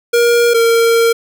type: tone pair in turn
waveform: square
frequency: 473.2 / 461.1 Hz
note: A#4 / A#4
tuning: +26 / -19 cents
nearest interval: unison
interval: 45 cents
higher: first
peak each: -9 dBFS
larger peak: neither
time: 0.13-0.54 / 0.54-1.13 s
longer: second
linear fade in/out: 10 ms
effects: none